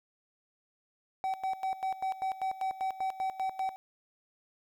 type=tone with tremolo; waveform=triangle; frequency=763 Hz; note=G5; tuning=47 cents flat; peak=-27 dBFS; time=1.24-3.76 s; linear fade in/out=0 ms; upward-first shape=square; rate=5.1 Hz; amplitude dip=80%; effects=11-bit